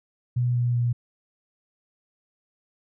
sine tone with pitch steps, 122.6 / 121.4 / 120.22 Hz, B2 / B2 / B2, -12 / -29 / -46 cents, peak -20 dBFS, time 0.36-0.93 s, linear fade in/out 10 ms, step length 190 ms, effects none

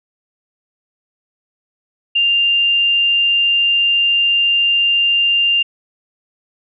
sine tone, 2794 Hz, F7, in tune, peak -11 dBFS, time 2.15-5.63 s, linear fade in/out 10 ms, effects none

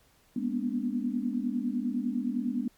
sine tone cluster, 205.9 / 239.3 / 249.2 / 291.5 Hz, G#3 / A#3 / B3 / D4, -15 / +46 / +16 / -13 cents, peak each -35 / -32 / -31 / -37 dBFS, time 0.36-2.68 s, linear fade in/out 5 ms, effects pink hiss -64 dBFS RMS until 2.77 s + MP3 96 kbps

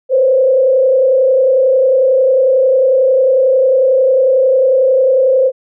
sine tone with frequency modulation, 523.3 Hz, C5, in tune, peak -7 dBFS, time 0.09-5.52 s, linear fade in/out 50 ms, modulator 31.1 Hz, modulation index 0.75, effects none

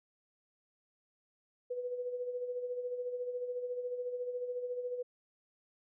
sine tone with tremolo, 493.9 Hz, B4, in tune, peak -33 dBFS, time 1.7-5.03 s, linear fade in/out 10 ms, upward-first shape sine, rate 14 Hz, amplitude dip 55%, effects none

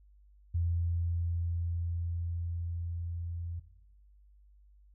sine tone with level ramp, 85.2 Hz, F2, 42 cents flat, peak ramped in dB -27 to -35 dBFS, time 0.54-3.6 s, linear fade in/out 10 ms, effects noise-tail reverb RT60 0.9 s tail -17 dB re dry + added 50 Hz sine -57 dBFS peak until 4.94 s

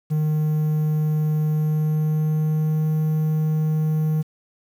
triangle tone with pitch glide, 153.5 to 155.55 Hz, D#3 to D#3, -23 to 0 cents, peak -16 dBFS, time 0.1-4.23 s, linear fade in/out 20 ms, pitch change +23 cents, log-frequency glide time 1.52-2.86 s, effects 8-bit

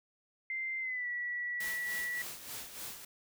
sine tone with pitch glide, 2085 to 1945.4 Hz, C7 to B6, -7 to -27 cents, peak -34 dBFS, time 0.5-2.22 s, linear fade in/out 2 ms, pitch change -120 cents, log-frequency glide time 0.8-1.08 s
white noise with tremolo, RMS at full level -42 dBFS, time 1.6-3.05 s, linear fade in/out 5 ms, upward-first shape sine, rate 3.4 Hz, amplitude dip 60%
effects none

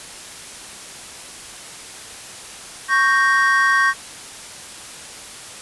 triangle chord, G diminished, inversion second, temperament equal, 1108.7 / 1568 / 1864.7 Hz, Db6 / G6 / Bb6, 0 / 0 / 0 cents, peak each -16 dBFS, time 2.88-3.94 s, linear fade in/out 50 ms, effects white hiss -36 dBFS RMS until 5.61 s + resampled to 24000 Hz

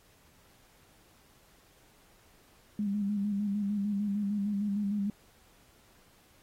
sine tone with vibrato, 203.5 Hz, G#3, 35 cents flat, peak -28 dBFS, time 2.79-5.1 s, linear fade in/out 2 ms, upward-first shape square, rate 6.6 Hz, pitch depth 40 cents each way, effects pink hiss -63 dBFS RMS until 6.42 s + AAC 48 kbps

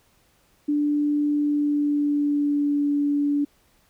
sine tone with pitch glide, 293.7 to 288.5 Hz, D4 to D4, 0 to -31 cents, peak -19 dBFS, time 0.68-3.45 s, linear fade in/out 10 ms, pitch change -31 cents, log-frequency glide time 1.33-2.89 s, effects pink hiss -62 dBFS RMS until 3.89 s

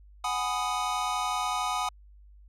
square chord, G# minor seventh, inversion third, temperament equal with one note detuned, 740 / 830.6 / 995.2 / 1244.5 Hz, F#5 / G#5 / B5 / D#6, 0 / 0 / +13 / 0 cents, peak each -34 / -35 / -35 / -32 dBFS, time 0.24-1.89 s, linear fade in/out 5 ms, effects added 50 Hz sine -50 dBFS peak until 2.48 s + low-pass 10000 Hz 12 dB/octave

